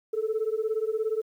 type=beating tone pair; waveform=sine; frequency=430.4 / 447.4 Hz; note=A4 / A4; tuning=-38 / +29 cents; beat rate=17 Hz; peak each=-27 dBFS; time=0.13-1.22 s; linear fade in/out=10 ms; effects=tanh soft clip ceiling -20 dBFS + 10-bit